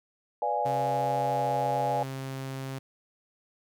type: chord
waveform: sine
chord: B diminished seventh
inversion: none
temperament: equal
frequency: 493.9 / 587.3 / 698.5 / 830.6 Hz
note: B4 / D5 / F5 / Ab5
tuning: 0 / 0 / 0 / 0 cents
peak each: -34 / -32 / -32 / -28 dBFS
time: 0.42-2.03 s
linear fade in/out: 2 ms
type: tone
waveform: sawtooth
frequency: 133.9 Hz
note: C3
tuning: 40 cents sharp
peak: -30 dBFS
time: 0.65-2.79 s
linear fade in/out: 10 ms
effects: none